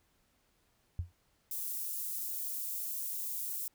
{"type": "tone with exponential decay", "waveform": "sine", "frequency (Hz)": 87.31, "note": "F2", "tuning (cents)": 0, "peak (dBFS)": -28, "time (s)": [0.99, 1.12], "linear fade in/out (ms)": 0, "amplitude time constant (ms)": 27}
{"type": "high-pass noise", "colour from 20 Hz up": "white", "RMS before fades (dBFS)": -38, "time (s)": [1.51, 3.68], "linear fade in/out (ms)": 2, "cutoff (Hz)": 11000, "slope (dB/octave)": 12}
{"effects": ["pink hiss -73 dBFS RMS until 3.74 s"]}